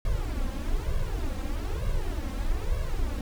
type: noise with flanger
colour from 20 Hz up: brown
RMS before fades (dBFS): -28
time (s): 0.05-3.21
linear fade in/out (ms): 2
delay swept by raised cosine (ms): 1.8 to 3.8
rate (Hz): 1.1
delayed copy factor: +0.95
effects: none